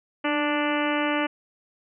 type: harmonic tone with a mistuned harmonic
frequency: 293.7 Hz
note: D4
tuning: in tune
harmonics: 1 / 2 / 3 / 4 / 5 / 6 / 7 / 8 / 9 / 10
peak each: -26 / -29 / -31 / -32 / -33 / -34 / -34 / -35 / -36 / -36 dBFS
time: 0.24-1.27 s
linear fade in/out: 10 ms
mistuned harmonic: 1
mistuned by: +31 cents
effects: none